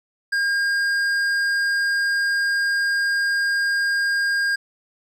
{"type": "tone with hard clipping", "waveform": "triangle", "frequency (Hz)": 1614, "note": "G#6", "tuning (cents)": -50, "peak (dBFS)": -20, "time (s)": [0.32, 4.56], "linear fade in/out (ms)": 10, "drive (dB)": 12, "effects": []}